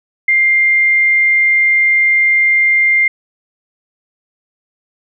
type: tone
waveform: sine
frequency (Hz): 2100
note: C7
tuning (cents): +6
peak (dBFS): -8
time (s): 0.28-3.08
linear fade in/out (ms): 5
effects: none